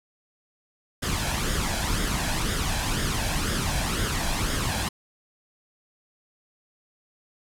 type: noise with flanger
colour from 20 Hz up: pink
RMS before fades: -26 dBFS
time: 1.02-4.89 s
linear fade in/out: 10 ms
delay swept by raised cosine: 0.58 to 1.25 ms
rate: 2 Hz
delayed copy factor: +0.55
effects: low-pass 11000 Hz 12 dB/octave